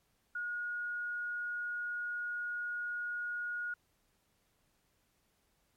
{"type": "tone", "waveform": "sine", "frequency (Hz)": 1442, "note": "F#6", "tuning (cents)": -45, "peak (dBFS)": -35, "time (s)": [0.35, 3.74], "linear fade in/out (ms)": 5, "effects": ["pink hiss -75 dBFS RMS until 5.76 s", "MP3 64 kbps"]}